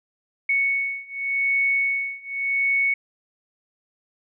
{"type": "beating tone pair", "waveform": "sine", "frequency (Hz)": [2217, 2217.87], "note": ["C#7", "C#7"], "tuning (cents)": [0, 0], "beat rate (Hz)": 0.87, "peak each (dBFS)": [-24, -23], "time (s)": [0.49, 2.94], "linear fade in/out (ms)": 5, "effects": []}